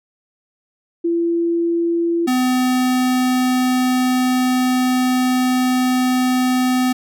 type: tone pair in turn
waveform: sine / square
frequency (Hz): 338.5 / 253.6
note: E4 / B3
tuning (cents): +46 / +46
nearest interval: perfect fourth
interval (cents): 500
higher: first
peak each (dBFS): -15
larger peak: neither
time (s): 1.04-2.27 / 2.27-6.93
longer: second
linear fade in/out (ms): 10
effects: none